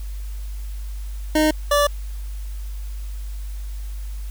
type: tone pair in turn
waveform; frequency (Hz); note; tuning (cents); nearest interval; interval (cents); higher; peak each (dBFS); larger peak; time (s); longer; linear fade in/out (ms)
25% pulse; 308.6 / 580; D#4 / D5; -14 / -22; major seventh; 1092; second; -11; neither; 1.35-1.51 / 1.71-1.87; neither; 5
effects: added 50 Hz sine -27 dBFS peak until 4.3 s + white hiss -48 dBFS RMS until 4.3 s